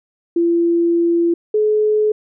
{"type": "tone pair in turn", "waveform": "sine", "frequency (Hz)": [340, 426.5], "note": ["F4", "G#4"], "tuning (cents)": [-46, 46], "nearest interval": "major third", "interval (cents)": 392, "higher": "second", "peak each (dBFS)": -12, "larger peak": "neither", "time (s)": [[0.36, 1.34], [1.54, 2.12]], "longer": "first", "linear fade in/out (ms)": 5, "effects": []}